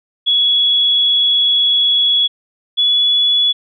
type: tone pair in turn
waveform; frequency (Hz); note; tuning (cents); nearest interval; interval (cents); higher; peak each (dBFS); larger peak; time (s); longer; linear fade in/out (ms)
sine; 3368 / 3407; G#7 / G#7; +24 / +44; unison; 20; second; -10; neither; 0.26-2.28 / 2.77-3.53; first; 20
effects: none